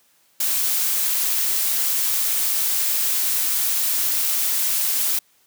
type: noise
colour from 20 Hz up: blue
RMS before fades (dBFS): -21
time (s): 0.4-5.19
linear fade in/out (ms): 5
effects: white hiss -60 dBFS RMS until 5.46 s + high-pass 100 Hz 12 dB/octave